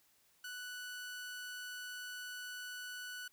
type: tone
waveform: sawtooth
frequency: 1483 Hz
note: F#6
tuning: 4 cents sharp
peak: -40 dBFS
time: 0.44-3.28 s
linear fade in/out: 5 ms
effects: white hiss -71 dBFS RMS until 3.32 s